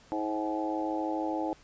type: harmonic tone with a mistuned harmonic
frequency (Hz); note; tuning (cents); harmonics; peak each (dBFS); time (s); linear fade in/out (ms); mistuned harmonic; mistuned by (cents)
106.5; G#2; +44; 3 / 4 / 5 / 6 / 7 / 8; -32 / -43 / -37 / -40 / -37 / -36; 0.12-1.53; 0; 7; +32
effects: pink hiss -58 dBFS RMS until 1.63 s + resampled to 16000 Hz